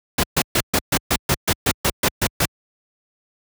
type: noise bursts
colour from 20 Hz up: pink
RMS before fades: -17 dBFS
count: 13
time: 0.18-2.455 s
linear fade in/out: 5 ms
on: 55 ms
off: 130 ms
effects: high-pass 60 Hz 12 dB/octave